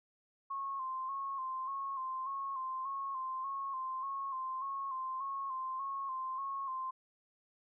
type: tone with vibrato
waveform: sine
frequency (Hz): 1069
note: C6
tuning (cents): +37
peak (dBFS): -36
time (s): 0.5-6.91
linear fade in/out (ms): 10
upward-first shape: square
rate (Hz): 1.7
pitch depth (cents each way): 41
effects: none